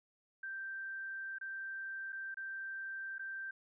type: tone with dropouts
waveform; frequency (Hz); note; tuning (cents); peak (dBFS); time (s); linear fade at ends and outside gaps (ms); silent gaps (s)
sine; 1568; G6; 0; -40; 0.43-3.51; 5; 1.385-1.411 / 2.123-2.127 / 2.344-2.37 / 3.183-3.193
effects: none

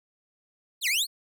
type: exponential two-way sweep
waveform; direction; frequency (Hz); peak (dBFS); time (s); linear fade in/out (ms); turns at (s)
sawtooth; down then up; 4613 to 1921 to 4613; -20; 0.81-1.07; 50; 0.88
effects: none

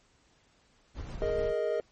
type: noise with tremolo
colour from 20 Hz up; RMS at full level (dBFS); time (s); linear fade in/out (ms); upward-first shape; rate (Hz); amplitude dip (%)
brown; -37; 0.94-1.54; 50; square; 6.9; 25
type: chord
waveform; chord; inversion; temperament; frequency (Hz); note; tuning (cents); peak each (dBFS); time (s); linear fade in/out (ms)
triangle; Ab suspended second; none; just; 415.3 / 467.2 / 623; Ab4 / Bb4 / Eb5; 0 / +4 / +2; -31 / -30 / -29; 1.22-1.8; 0
effects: pink hiss -66 dBFS RMS until 1.91 s + MP3 32 kbps

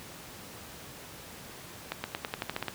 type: accelerating click train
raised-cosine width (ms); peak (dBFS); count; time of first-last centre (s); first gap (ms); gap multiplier
0.3; -15; 10; 1.92-2.683; 120; 0.91
effects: pink hiss -46 dBFS RMS until 2.74 s + high-pass 80 Hz 12 dB/octave

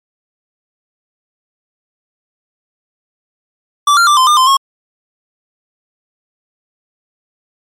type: tone with pitch steps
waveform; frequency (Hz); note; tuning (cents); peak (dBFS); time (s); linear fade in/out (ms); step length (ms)
square; 1163 / 1384 / 1179 / 1034 / 1205 / 1036 / 1090; D6 / F6 / D6 / C6 / D6 / C6 / C#6; -17 / -16 / +6 / -21 / +44 / -17 / -29; -7; 3.87-4.57; 5; 100
effects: low-pass 10000 Hz 12 dB/octave + MP3 96 kbps

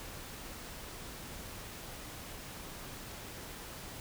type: silence
effects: pink hiss -46 dBFS RMS until 4 s

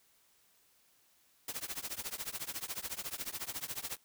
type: noise with tremolo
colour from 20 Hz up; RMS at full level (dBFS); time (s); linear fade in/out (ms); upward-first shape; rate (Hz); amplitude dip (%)
white; -37; 1.48-3.97; 2; triangle; 14; 100
effects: white hiss -69 dBFS RMS until 4.04 s

